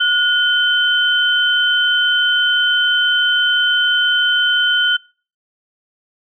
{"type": "tone pair together", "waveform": "sine", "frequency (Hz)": [1452, 3077], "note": ["F#6", "G7"], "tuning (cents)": [-33, -33], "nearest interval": "octave + minor second", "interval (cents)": 1300, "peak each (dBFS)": -15, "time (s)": [0, 4.97], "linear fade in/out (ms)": 10, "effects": ["noise-tail reverb RT60 0.4 s tail -24 dB re dry"]}